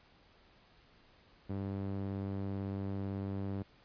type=tone with band-pass filter; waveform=sawtooth; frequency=98 Hz; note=G2; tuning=in tune; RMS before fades=-38 dBFS; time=1.49-3.63 s; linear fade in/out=10 ms; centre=230 Hz; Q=0.69; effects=pink hiss -64 dBFS RMS until 3.84 s + resampled to 11025 Hz